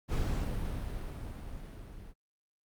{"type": "noise with level ramp", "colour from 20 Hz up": "brown", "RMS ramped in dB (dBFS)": [-30, -48], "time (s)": [0.08, 2.14], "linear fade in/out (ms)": 50, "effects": ["Opus 48 kbps"]}